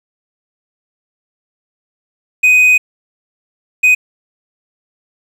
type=tone bursts at uneven times; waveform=triangle; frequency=2500 Hz; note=D#7; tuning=8 cents sharp; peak=-4 dBFS; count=2; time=2.43-2.78 / 3.83-3.95 s; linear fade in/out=10 ms; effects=7-bit